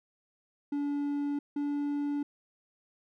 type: tone pair in turn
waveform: triangle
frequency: 287.2 / 288.6 Hz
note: D4 / D4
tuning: -39 / -30 cents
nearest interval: unison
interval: 9 cents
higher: second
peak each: -27 dBFS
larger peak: neither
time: 0.72-1.39 / 1.56-2.23 s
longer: neither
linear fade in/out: 5 ms
effects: none